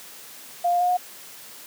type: tone with pitch steps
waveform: sine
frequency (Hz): 700 / 704 / 716 / 723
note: F5 / F5 / F5 / F#5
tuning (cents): +4 / +14 / +43 / -40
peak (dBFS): -18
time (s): 0.64-0.972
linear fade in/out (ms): 10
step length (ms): 83
effects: white hiss -43 dBFS RMS until 1.66 s + high-pass 150 Hz 12 dB/octave